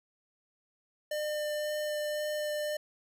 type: tone with vibrato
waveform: square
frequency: 601 Hz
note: D5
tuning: 40 cents sharp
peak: -32 dBFS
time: 1.11-2.77 s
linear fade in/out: 5 ms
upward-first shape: sine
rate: 1.9 Hz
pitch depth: 8 cents each way
effects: none